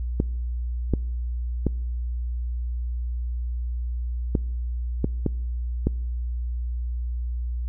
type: clicks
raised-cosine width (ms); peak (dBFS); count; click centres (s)
3; -8; 7; 0.201 / 0.937 / 1.667 / 4.352 / 5.044 / 5.263 / 5.87
effects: noise-tail reverb RT60 1.0 s tail -26 dB re dry + added 60 Hz sine -25 dBFS peak until 7.68 s